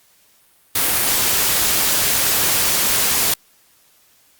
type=noise; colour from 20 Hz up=white; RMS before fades=-17 dBFS; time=0.75-3.34 s; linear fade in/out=5 ms; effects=white hiss -55 dBFS RMS until 4.39 s + Opus 48 kbps